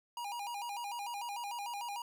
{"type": "tone with vibrato", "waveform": "square", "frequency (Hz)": 880, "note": "A5", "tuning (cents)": 0, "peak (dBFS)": -39, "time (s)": [0.17, 2.02], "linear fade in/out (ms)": 2, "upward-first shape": "square", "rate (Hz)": 6.7, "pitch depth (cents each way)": 140, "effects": []}